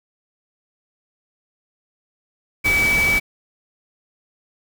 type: tone in noise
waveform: sine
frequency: 2291 Hz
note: D7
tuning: 44 cents flat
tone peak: -15 dBFS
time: 2.64-3.2 s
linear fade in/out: 20 ms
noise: pink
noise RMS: -25 dBFS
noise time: 2.64-3.2 s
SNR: +7 dB
effects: none